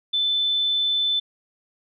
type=tone; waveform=sine; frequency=3520 Hz; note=A7; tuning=in tune; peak=-19 dBFS; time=0.13-1.2 s; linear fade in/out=10 ms; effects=none